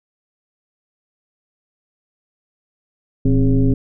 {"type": "tone with frequency modulation", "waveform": "sine", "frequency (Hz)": 120, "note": "B2", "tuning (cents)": -49, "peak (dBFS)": -11, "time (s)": [3.25, 3.74], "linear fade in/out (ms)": 5, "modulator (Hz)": 146, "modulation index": 1.4, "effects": []}